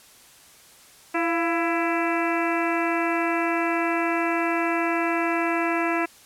harmonic tone with a mistuned harmonic, 333.2 Hz, E4, 19 cents sharp, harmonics 1 / 2 / 3 / 4 / 5 / 6 / 7 / 8, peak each -25 / -28 / -30 / -31 / -32 / -33 / -33 / -34 dBFS, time 1.14-6.06 s, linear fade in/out 10 ms, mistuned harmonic 2, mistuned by +55 cents, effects white hiss -51 dBFS RMS until 6.25 s + low-pass 12000 Hz 12 dB/octave

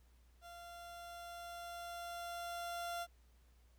30% pulse tone with level ramp, 691 Hz, F5, 19 cents flat, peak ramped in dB -49 to -37 dBFS, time 0.41-3.07 s, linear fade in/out 50 ms, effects added 60 Hz sine -64 dBFS peak until 3.78 s + pink hiss -75 dBFS RMS until 3.78 s

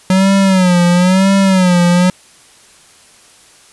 square tone with vibrato, 185 Hz, F#3, in tune, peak -8 dBFS, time 0.1-2.1 s, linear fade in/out 2 ms, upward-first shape sine, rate 1 Hz, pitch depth 100 cents each way, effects white hiss -44 dBFS RMS until 3.72 s + resampled to 24000 Hz

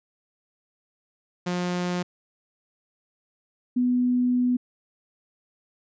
sawtooth / sine tone pair in turn, 178.1 / 247.8 Hz, F3 / B3, +34 / +6 cents, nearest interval tritone, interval 572 cents, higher second, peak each -21 / -19 dBFS, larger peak second, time 1.46-2.03 / 3.76-4.57 s, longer second, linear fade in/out 10 ms, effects resampled to 16000 Hz

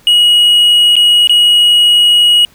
triangle tone with dropouts, 2902 Hz, F#7, 34 cents flat, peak -3 dBFS, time 0.07-2.45 s, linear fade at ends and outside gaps 1 ms, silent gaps 0.956-0.965 / 1.273-1.295 s, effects pink hiss -46 dBFS RMS until 2.54 s

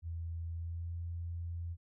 sine tone with pitch glide, 83.4 to 85.1 Hz, E2 to F2, +21 to -44 cents, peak -37 dBFS, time 0.02-1.77 s, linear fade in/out 50 ms, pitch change +35 cents, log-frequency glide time 0.54-0.93 s, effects none

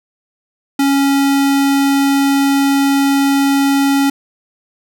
square tone, 277.2 Hz, C#4, in tune, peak -11 dBFS, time 0.79-4.1 s, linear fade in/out 5 ms, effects none

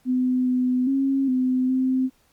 sine tone with pitch steps, 253.6 / 252.1 / 271.3 / 255.7 / 259.4 Hz, B3 / B3 / C#4 / C4 / C4, +46 / +36 / -37 / -40 / -15 cents, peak -18 dBFS, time 0.05-2.1 s, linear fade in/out 50 ms, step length 410 ms, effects pink hiss -62 dBFS RMS until 2.32 s + MP3 96 kbps

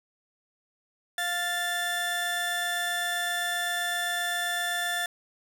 30% pulse tone pair together, 698.5 / 1760.1 Hz, F5 / A6, 0 / 0 cents, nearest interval octave + major third, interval 1600 cents, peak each -30 / -26 dBFS, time 1.18-5.06 s, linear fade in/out 2 ms, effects none

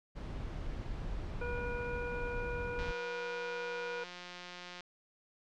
brown noise, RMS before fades -40 dBFS, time 0.15-2.92 s, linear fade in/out 20 ms
harmonic tone, 483.5 Hz, B4, 37 cents flat, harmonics 1 / 2 / 3 / 5, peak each -39 / -46 / -43 / -48 dBFS, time 1.41-4.04 s, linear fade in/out 5 ms
click train, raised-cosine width 0.2 ms, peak -29 dBFS, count 360, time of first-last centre 2.79-4.807 s, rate 178 Hz
effects low-pass 5000 Hz 12 dB/octave

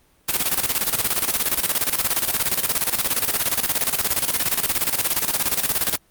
white noise with tremolo, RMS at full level -19 dBFS, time 0.28-5.97 s, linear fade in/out 10 ms, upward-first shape square, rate 17 Hz, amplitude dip 70%, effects pink hiss -59 dBFS RMS until 6.1 s + Opus 32 kbps

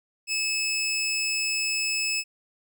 20% pulse tone, 2600 Hz, E7, 24 cents flat, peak -20 dBFS, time 0.27-2.24 s, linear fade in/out 50 ms, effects none

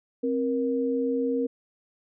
sine tone pair together, 264.7 / 471.6 Hz, C4 / A#4, +20 / +20 cents, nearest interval minor seventh, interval 1000 cents, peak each -26 dBFS, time 0.23-1.47 s, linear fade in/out 10 ms, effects none

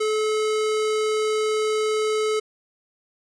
square tone, 431.2 Hz, A4, 35 cents flat, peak -21 dBFS, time 0-2.4 s, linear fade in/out 10 ms, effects resampled to 22050 Hz

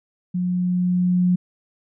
sine tone with level ramp, 179.8 Hz, F#3, 49 cents flat, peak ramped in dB -20 to -14 dBFS, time 0.34-1.36 s, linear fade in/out 10 ms, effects none

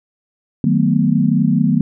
sine chord, B dominant seventh, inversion first, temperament just, 154.34 / 185.21 / 222.2 / 246.9 Hz, D#3 / F#3 / A3 / B3, -14 / +2 / +17 / 0 cents, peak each -17 dBFS, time 0.64-1.81 s, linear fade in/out 2 ms, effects none

